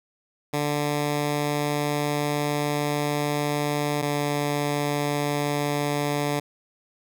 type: tone pair in turn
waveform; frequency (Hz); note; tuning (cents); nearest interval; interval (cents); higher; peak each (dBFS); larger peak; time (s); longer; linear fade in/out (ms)
10% pulse; 146.83 / 145.65; D3 / D3; 0 / -14; unison; 14; first; -15; neither; 0.53-4.02 / 4.02-6.4; first; 10
effects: none